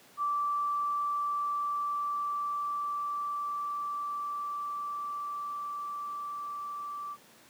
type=tone with level ramp; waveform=sine; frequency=1165 Hz; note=D6; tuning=14 cents flat; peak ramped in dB=-27 to -36 dBFS; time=0.17-7.17 s; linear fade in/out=50 ms; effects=pink hiss -57 dBFS RMS until 7.49 s + high-pass 200 Hz 12 dB/octave